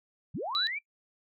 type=linear sweep; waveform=sine; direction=up; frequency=92.5 to 2400 Hz; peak=-32 dBFS; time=0.34-0.79 s; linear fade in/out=10 ms
type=tone; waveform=sine; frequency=3951 Hz; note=B7; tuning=in tune; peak=-26 dBFS; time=0.55-0.67 s; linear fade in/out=0 ms
effects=noise-tail reverb RT60 0.1 s tail -23 dB re dry